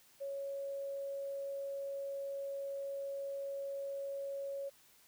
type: tone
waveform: sine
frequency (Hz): 554.4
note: C#5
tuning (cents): 0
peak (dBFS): -38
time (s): 0.2-4.7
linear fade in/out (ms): 20
effects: white hiss -65 dBFS RMS until 5.07 s